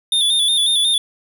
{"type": "tone with vibrato", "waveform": "square", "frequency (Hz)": 3540, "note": "A7", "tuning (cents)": 10, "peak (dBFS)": -14, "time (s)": [0.12, 0.98], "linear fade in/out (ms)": 2, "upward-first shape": "square", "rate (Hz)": 5.5, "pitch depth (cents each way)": 47, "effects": []}